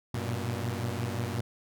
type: tone cluster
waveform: sawtooth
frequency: 96.1 / 116 / 121.6 Hz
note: G2 / A#2 / B2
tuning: -34 / -8 / -26 cents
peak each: -31 dBFS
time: 0.14-1.41 s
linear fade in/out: 5 ms
effects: none